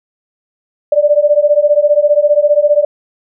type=beating tone pair; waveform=sine; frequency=582 / 597 Hz; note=D5 / D5; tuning=-16 / +28 cents; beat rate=15 Hz; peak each=-10 dBFS; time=0.92-2.85 s; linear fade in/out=5 ms; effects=none